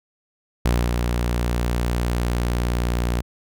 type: tone with ADSR envelope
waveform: sawtooth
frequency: 59.7 Hz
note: A#1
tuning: 42 cents sharp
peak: -12 dBFS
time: 0.65-3.22 s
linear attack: 7 ms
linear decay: 240 ms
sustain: -4 dB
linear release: 22 ms
effects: none